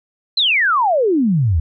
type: exponential sweep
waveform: sine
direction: down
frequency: 4186 to 73.42 Hz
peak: -12 dBFS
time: 0.37-1.6 s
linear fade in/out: 5 ms
effects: none